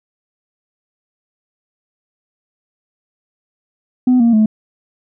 sine tone with pitch steps, 251.6 / 233.4 / 216.5 Hz, B3 / A#3 / A3, +32 / +2 / -28 cents, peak -6 dBFS, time 4.07-4.46 s, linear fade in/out 5 ms, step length 130 ms, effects tanh soft clip ceiling -6 dBFS

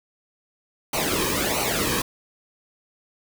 pink noise with flanger, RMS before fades -24 dBFS, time 0.93-2.02 s, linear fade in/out 5 ms, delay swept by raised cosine 0.58 to 1.46 ms, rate 1.5 Hz, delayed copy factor -0.75, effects none

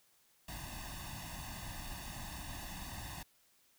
pink noise with comb filter, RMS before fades -45 dBFS, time 0.48-3.23 s, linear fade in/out 5 ms, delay 1.1 ms, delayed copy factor +0.95, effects white hiss -70 dBFS RMS until 3.78 s

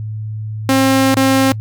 sawtooth tone with dropouts, 266.8 Hz, C4, 34 cents sharp, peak -6 dBFS, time 0.69-1.52 s, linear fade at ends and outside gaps 0 ms, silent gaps 1.142-1.169 s, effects noise-tail reverb RT60 0.1 s tail -25 dB re dry + added 108 Hz sine -21 dBFS peak until 1.6 s

